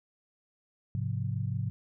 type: chord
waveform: sine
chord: F minor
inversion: first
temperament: just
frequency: 104.77 / 130.96 / 174.61 Hz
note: Ab2 / C3 / F3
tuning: +16 / +2 / 0 cents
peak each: -32 / -33 / -38 dBFS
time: 0.95-1.7 s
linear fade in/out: 0 ms
effects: none